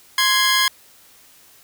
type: tone pair together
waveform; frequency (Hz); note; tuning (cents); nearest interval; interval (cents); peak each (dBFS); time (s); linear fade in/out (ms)
15% pulse; 1046.5 / 1661.2; C6 / G#6; 0 / 0; minor sixth; 800; -11; 0.18-0.68; 2
effects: white hiss -50 dBFS RMS until 1.63 s